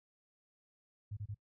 sine tone bursts, 103.5 Hz, G#2, 5 cents flat, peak -39 dBFS, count 3, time 1.11-1.346 s, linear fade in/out 10 ms, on 60 ms, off 28 ms, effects noise-tail reverb RT60 0.1 s tail -21 dB re dry

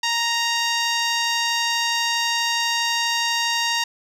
10% pulse tone with low-pass filter, 932.3 Hz, A#5, in tune, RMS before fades -22 dBFS, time 0.03-3.84 s, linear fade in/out 5 ms, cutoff 8200 Hz, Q 1, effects none

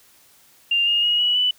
sine tone with pitch steps, 2794 / 2840 / 2886 / 2933 / 2981 Hz, F7 / F7 / F#7 / F#7 / F#7, 0 / +28 / -44 / -16 / +12 cents, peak -16 dBFS, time 0.71-1.51 s, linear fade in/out 5 ms, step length 160 ms, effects white hiss -54 dBFS RMS until 1.58 s

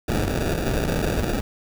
pink noise with sample-and-hold, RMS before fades -23 dBFS, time 0.08-1.41 s, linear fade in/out 5 ms, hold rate 1050 Hz, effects none

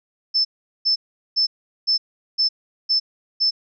sine tone bursts, 5274 Hz, E8, in tune, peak -15 dBFS, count 7, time 0.34-3.51 s, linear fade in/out 20 ms, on 110 ms, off 400 ms, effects none

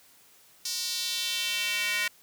square tone with high-pass filter sweep, 207.3 Hz, G#3, 3 cents flat, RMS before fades -30 dBFS, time 0.65-2.08 s, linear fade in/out 5 ms, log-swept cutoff 5100 to 2000 Hz, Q 2.4, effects white hiss -58 dBFS RMS until 2.22 s + high-pass 60 Hz 12 dB/octave

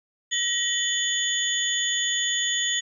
sine tone cluster, 1900 / 3032 / 3474 / 6760 Hz, A#6 / F#7 / A7 / G#8, +33 / +42 / -23 / +30 cents, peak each -28 dBFS, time 0.31-2.81 s, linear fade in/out 20 ms, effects none

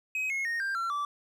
triangle tone with pitch steps, 2533 / 2167 / 1854.3 / 1586.5 / 1357.4 / 1161.4 Hz, D#7 / C#7 / A#6 / G6 / F6 / D6, +30 / -40 / -10 / +20 / -50 / -20 cents, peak -27 dBFS, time 0.15-1.05 s, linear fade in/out 2 ms, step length 150 ms, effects none

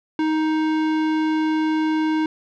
sine tone with tanh clipping, 313 Hz, D#4, 10 cents sharp, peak -20 dBFS, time 0.19-2.26 s, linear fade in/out 2 ms, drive 18 dB, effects none

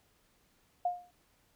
sine tone with exponential decay, 711 Hz, F5, 31 cents sharp, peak -25 dBFS, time 0.85-1.11 s, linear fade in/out 5 ms, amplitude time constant 55 ms, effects pink hiss -70 dBFS RMS until 1.55 s

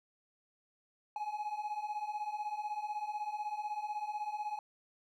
triangle beating tone pair, 830.6 / 846.6 Hz, G#5 / G#5, 0 / +33 cents, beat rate 16 Hz, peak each -39 / -36 dBFS, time 1.16-4.59 s, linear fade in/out 2 ms, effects none

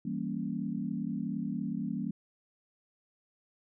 sine chord, E diminished seventh, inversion none, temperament equal, 164.81 / 196 / 233.1 / 277.2 Hz, E3 / G3 / Bb3 / Db4, 0 / 0 / 0 / 0 cents, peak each -39 / -36 / -36 / -39 dBFS, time 0.05-2.11 s, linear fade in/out 5 ms, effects none

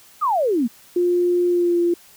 sine exponential sweep, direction down, 1300 to 215.5 Hz, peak -16 dBFS, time 0.21-0.68 s, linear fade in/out 20 ms
sine tone with pitch glide, 353.2 to 345.3 Hz, F4 to F4, +20 to -20 cents, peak -15 dBFS, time 0.96-1.94 s, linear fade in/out 5 ms, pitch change -40 cents, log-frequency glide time 1.48-1.78 s
effects white hiss -49 dBFS RMS until 2.16 s

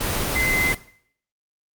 sine tone in noise, 2055 Hz, C7, 32 cents flat, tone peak -19 dBFS, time 0.35-0.73 s, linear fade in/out 10 ms, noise pink, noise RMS -24 dBFS, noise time 0-0.75 s, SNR +2 dB, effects noise-tail reverb RT60 0.6 s tail -17 dB re dry + Opus 24 kbps

